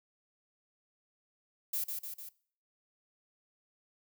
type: noise with echo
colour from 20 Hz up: violet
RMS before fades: -34 dBFS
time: 1.73-1.84 s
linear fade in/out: 5 ms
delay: 150 ms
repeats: 3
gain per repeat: -4 dB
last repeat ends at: 2.29 s
effects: noise-tail reverb RT60 0.5 s tail -21 dB re dry